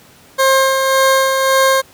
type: tone with tremolo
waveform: 20% pulse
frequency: 533 Hz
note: C5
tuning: 32 cents sharp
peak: -4 dBFS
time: 0.38-1.82 s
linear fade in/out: 20 ms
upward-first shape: sine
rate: 1.8 Hz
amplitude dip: 40%
effects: pink hiss -45 dBFS RMS until 1.93 s + high-pass 80 Hz 12 dB/octave